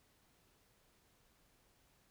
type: silence
effects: pink hiss -72 dBFS RMS until 2.1 s

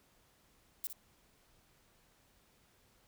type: noise with echo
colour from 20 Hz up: violet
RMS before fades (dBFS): -38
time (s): 0.84-0.87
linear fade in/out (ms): 0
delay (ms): 58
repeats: 1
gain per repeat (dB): -8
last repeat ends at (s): 0.928
effects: pink hiss -69 dBFS RMS until 3.07 s

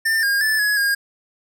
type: tone with pitch steps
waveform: square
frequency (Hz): 1794 / 1620 / 1748 / 1683 / 1624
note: A6 / G#6 / A6 / G#6 / G#6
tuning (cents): +33 / -43 / -12 / +23 / -39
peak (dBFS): -17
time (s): 0.05-0.95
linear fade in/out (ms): 10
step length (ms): 180
effects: none

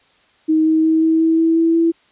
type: tone with pitch steps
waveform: sine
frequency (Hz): 314.9 / 317.3 / 319.7 / 322.1 / 324.5 / 326.9 / 329.4 / 331.9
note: D#4 / D#4 / D#4 / E4 / E4 / E4 / E4 / E4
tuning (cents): +21 / +34 / +47 / -40 / -27 / -14 / -1 / +12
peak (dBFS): -11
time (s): 0.48-1.92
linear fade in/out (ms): 20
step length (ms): 180
effects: white hiss -55 dBFS RMS until 2.11 s + resampled to 8000 Hz

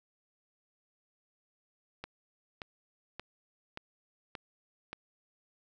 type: click train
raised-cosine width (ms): 0.3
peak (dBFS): -24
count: 6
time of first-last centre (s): 2.04-4.93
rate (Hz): 1.73
effects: none

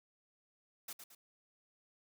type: noise with echo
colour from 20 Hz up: white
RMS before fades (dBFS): -45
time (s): 0.88-0.93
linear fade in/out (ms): 5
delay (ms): 110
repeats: 2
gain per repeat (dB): -7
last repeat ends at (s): 1.15
effects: high-pass 200 Hz 12 dB/octave

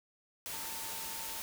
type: tone in noise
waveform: sine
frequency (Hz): 900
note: A5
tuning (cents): +39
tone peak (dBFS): -49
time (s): 0.53-1.4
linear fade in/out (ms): 0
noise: white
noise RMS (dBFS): -41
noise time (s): 0.46-1.42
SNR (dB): -11
effects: none

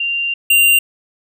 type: tone pair in turn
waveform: sine / square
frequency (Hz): 2779 / 2779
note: F7 / F7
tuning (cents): -9 / -9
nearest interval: unison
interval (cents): 0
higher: neither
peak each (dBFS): -16 / -9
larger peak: second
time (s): 0-0.34 / 0.5-0.79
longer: first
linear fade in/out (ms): 5
effects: none

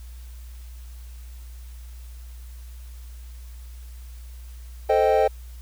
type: chord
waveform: triangle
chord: A half-diminished seventh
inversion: none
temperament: equal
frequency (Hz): 440 / 523.3 / 622.3 / 784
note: A4 / C5 / Eb5 / G5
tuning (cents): 0 / 0 / 0 / 0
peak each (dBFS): -20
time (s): 4.89-5.28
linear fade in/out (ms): 10
effects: added 60 Hz sine -37 dBFS peak until 5.61 s + white hiss -54 dBFS RMS until 5.61 s

